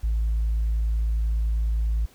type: tone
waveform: sine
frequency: 55 Hz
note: A1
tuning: in tune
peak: -19 dBFS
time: 0.03-2.06 s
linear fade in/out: 10 ms
effects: tanh soft clip ceiling -18 dBFS + pink hiss -55 dBFS RMS until 2.14 s